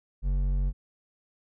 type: tone with hard clipping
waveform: triangle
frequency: 46.84 Hz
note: F#1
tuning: 22 cents sharp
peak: -25 dBFS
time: 0.22-0.73 s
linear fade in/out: 50 ms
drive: 11 dB
effects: none